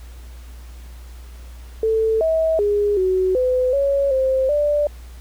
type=tone with pitch steps; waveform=sine; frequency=443.2 / 644 / 411.5 / 373.3 / 507 / 557 / 526 / 588 Hz; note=A4 / E5 / G#4 / F#4 / B4 / C#5 / C5 / D5; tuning=+13 / -41 / -16 / +15 / +45 / +8 / +9 / +2 cents; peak=-15 dBFS; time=1.83-4.87 s; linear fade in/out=2 ms; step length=380 ms; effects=added 60 Hz sine -35 dBFS peak until 5.2 s + pink hiss -49 dBFS RMS until 5.2 s